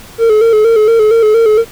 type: tone with vibrato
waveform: triangle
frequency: 442.7 Hz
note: A4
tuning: 11 cents sharp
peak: -3 dBFS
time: 0.18-1.65 s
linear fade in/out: 50 ms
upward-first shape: square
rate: 4.3 Hz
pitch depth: 59 cents each way
effects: pink hiss -35 dBFS RMS until 1.71 s